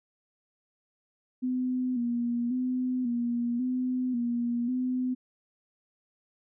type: tone with vibrato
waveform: sine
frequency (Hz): 245.8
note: B3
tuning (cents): -8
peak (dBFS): -26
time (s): 1.42-5.15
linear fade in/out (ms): 20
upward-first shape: square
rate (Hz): 0.92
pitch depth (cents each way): 53
effects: none